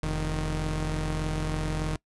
sawtooth tone pair together, 43.32 / 155.1 Hz, F1 / D#3, -13 / -5 cents, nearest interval octave + minor seventh, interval 2208 cents, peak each -26 dBFS, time 0.03-1.96 s, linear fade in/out 0 ms, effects noise-tail reverb RT60 0.1 s tail -23 dB re dry + resampled to 24000 Hz

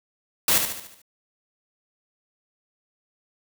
white noise with echo, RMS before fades -19 dBFS, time 0.48-0.58 s, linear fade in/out 2 ms, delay 73 ms, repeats 6, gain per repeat -6 dB, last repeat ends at 1.018 s, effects none

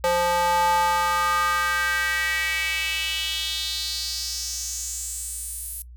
square tone with high-pass filter sweep, 174.61 Hz, F3, in tune, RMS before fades -25 dBFS, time 0.04-5.82 s, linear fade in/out 0 ms, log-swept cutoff 620 to 11000 Hz, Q 3.8, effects noise-tail reverb RT60 0.1 s tail -20 dB re dry + added 60 Hz sine -40 dBFS peak until 5.96 s

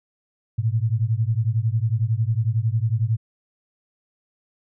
sine beating tone pair, 107.5 / 118.5 Hz, A2 / A#2, -40 / +29 cents, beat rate 11 Hz, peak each -21 / -22 dBFS, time 0.58-3.17 s, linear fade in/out 10 ms, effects none

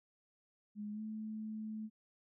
sine tone with pitch glide, 208.8 to 216.9 Hz, G#3 to A3, +10 to -25 cents, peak -40 dBFS, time 0.75-1.9 s, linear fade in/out 50 ms, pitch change +65 cents, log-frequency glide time 0.92-1.01 s, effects none

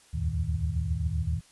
sine tone cluster, 73.7 / 81.3 / 95.2 / 114.4 / 158.1 Hz, D2 / E2 / F#2 / A#2 / D#3, +7 / -23 / +50 / -32 / +28 cents, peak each -31 / -30 / -35 / -35 / -34 dBFS, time 0.13-1.41 s, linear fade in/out 20 ms, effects white hiss -58 dBFS RMS until 1.51 s + resampled to 24000 Hz

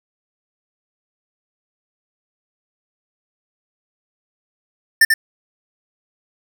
square tone with echo, 1791 Hz, A6, 30 cents sharp, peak -8 dBFS, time 5.01-5.05 s, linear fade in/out 5 ms, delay 90 ms, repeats 1, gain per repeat -4 dB, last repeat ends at 5.14 s, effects none

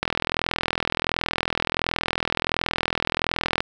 click train, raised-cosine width 0.3 ms, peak -5 dBFS, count 149, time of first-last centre 0.03-3.605 s, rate 41.4 Hz, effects none

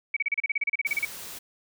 sine tone bursts, 2271 Hz, C#7, 41 cents sharp, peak -22 dBFS, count 16, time 0.14-1.051 s, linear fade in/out 5 ms, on 26 ms, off 33 ms
white noise, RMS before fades -40 dBFS, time 0.86-1.39 s, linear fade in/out 10 ms
effects none

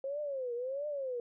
sine tone with vibrato, 532 Hz, C5, 29 cents sharp, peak -34 dBFS, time 0.04-1.2 s, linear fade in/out 2 ms, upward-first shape triangle, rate 1.5 Hz, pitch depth 220 cents each way, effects none

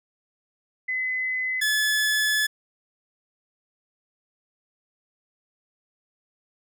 sine / sawtooth tone pair in turn, 2026 / 1718.8 Hz, B6 / A6, +44 / -41 cents, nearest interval minor third, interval 285 cents, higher first, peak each -24 / -17 dBFS, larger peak second, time 0.88-1.61 / 1.61-2.47 s, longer second, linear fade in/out 10 ms, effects none

